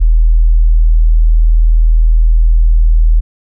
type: tone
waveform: sine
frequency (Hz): 40.24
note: E1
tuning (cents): -41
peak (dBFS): -4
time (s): 0-3.21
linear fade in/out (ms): 20
effects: none